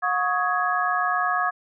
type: tone cluster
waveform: sine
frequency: 721 / 1110 / 1258 / 1667 Hz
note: F#5 / C#6 / D#6 / G#6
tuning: -45 / +2 / +19 / +6 cents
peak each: -26 dBFS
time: 0.02-1.51 s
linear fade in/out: 20 ms
effects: none